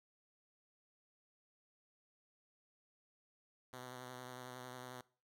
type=tone with vibrato; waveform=5% pulse; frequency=126.1 Hz; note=B2; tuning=36 cents sharp; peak=-37 dBFS; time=3.73-5.01 s; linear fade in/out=2 ms; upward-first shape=triangle; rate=11 Hz; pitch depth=34 cents each way; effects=noise-tail reverb RT60 0.4 s tail -21 dB re dry